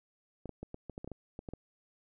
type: clicks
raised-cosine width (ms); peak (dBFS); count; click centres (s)
2; -28; 12; 0.457 / 0.493 / 0.63 / 0.744 / 0.897 / 0.979 / 1.045 / 1.076 / 1.117 / 1.391 / 1.488 / 1.536
effects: none